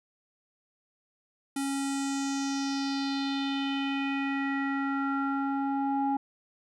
square tone with low-pass filter sweep, 275.2 Hz, C#4, 12 cents flat, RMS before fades -30 dBFS, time 1.56-6.17 s, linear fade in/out 5 ms, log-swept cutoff 10000 to 810 Hz, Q 3.6, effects none

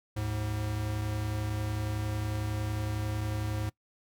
square tone pair together, 75.4 / 106.38 Hz, D2 / G#2, +46 / +42 cents, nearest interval tritone, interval 596 cents, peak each -38 / -32 dBFS, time 0.16-3.7 s, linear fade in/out 10 ms, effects noise-tail reverb RT60 0.1 s tail -22 dB re dry

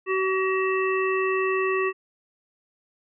harmonic tone, 379.2 Hz, F#4, 43 cents sharp, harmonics 1 / 3 / 5 / 7, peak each -23 / -28 / -30 / -31 dBFS, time 0.06-1.93 s, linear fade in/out 50 ms, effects none

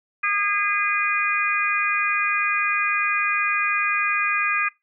harmonic tone, 408.5 Hz, G#4, 29 cents flat, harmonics 3 / 4 / 5 / 6, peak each -25 / -26 / -26 / -22 dBFS, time 0.23-4.69 s, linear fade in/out 10 ms, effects noise-tail reverb RT60 0.2 s tail -22 dB re dry

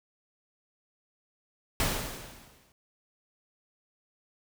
pink noise with exponential decay, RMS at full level -26 dBFS, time 1.8-2.72 s, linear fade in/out 1 ms, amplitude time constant 200 ms, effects none

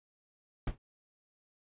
brown noise with exponential decay, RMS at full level -27 dBFS, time 0.67-0.78 s, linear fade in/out 5 ms, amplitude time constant 23 ms, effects resampled to 8000 Hz

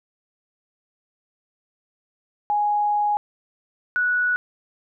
sine tone pair in turn, 830.6 / 1471.4 Hz, G#5 / F#6, 0 / -10 cents, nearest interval minor seventh, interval 990 cents, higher second, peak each -18 dBFS, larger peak neither, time 2.5-3.17 / 3.96-4.36 s, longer first, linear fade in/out 0 ms, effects none

